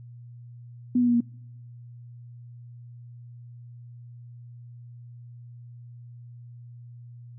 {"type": "tone with pitch steps", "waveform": "sine", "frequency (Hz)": [246.9, 243.4, 239.9, 236.4], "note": ["B3", "B3", "A#3", "A#3"], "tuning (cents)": [0, -25, 50, 24], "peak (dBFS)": -18, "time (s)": [0.95, 1.206], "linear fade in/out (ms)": 5, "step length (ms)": 64, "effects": ["noise-tail reverb RT60 1.0 s tail -26 dB re dry", "added 120 Hz sine -42 dBFS peak until 7.38 s"]}